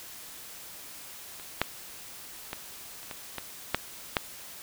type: clicks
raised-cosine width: 0.3 ms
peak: -29 / -7 / -17 / -30 / -21 / -17 / -7 / -7 dBFS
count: 8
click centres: 1.398 / 1.616 / 2.531 / 3.03 / 3.112 / 3.383 / 3.746 / 4.168 s
effects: white hiss -45 dBFS RMS until 4.62 s